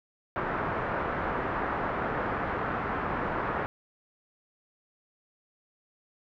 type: low-pass noise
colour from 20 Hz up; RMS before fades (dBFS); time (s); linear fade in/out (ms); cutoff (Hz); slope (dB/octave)
white; -31; 0.36-3.66; 0; 1500; 24
effects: none